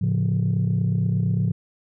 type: chord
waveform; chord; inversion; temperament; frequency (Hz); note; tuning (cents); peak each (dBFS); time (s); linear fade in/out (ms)
sine; A augmented; none; equal; 110 / 138.59 / 174.61; A2 / C#3 / E#3; 0 / 0 / 0; -21 / -23 / -22; 0.01-1.52; 10
effects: tanh soft clip ceiling -14 dBFS